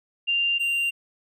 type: tone pair in turn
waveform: sine / triangle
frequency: 2788 / 2778 Hz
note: F7 / F7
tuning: -4 / -10 cents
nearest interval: unison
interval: 6 cents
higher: first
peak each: -20 dBFS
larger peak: neither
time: 0.27-0.59 / 0.59-0.91 s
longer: neither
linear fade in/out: 20 ms
effects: none